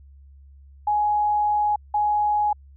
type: tone bursts at uneven times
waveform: sine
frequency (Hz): 836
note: G#5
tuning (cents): +11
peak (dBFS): -18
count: 2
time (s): 0.87-1.76 / 1.94-2.53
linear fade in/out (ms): 5
effects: added 69 Hz sine -45 dBFS peak until 2.76 s